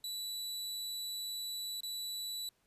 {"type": "tone with dropouts", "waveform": "sawtooth", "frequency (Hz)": 3951, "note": "B7", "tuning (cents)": 0, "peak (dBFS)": -35, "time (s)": [0.04, 2.49], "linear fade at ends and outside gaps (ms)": 2, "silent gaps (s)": [1.806, 1.832], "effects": ["pink hiss -74 dBFS RMS until 2.66 s", "resampled to 32000 Hz"]}